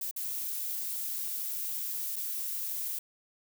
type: noise with dropouts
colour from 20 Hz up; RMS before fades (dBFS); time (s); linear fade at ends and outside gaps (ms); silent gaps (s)
violet; -35; 0.01-2.99; 5; 0.112-0.162 / 2.159-2.163
effects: none